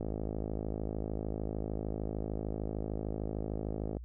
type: click train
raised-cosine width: 2 ms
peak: -23 dBFS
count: 212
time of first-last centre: 0.01-3.969 s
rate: 53.3 Hz
effects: added 60 Hz sine -42 dBFS peak until 4.04 s